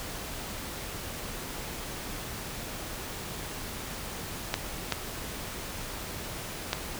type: clicks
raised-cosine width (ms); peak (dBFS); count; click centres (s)
0.2; -9; 3; 4.541 / 4.923 / 6.731
effects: pink hiss -38 dBFS RMS until 6.99 s